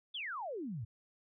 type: exponential sweep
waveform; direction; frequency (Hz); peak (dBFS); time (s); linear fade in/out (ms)
sine; down; 3600 to 99.1; -38; 0.14-0.85; 10
effects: none